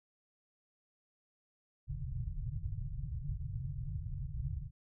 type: low-pass noise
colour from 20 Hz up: white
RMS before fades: -39 dBFS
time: 1.87-4.71 s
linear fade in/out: 50 ms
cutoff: 150 Hz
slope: 96 dB/octave
effects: none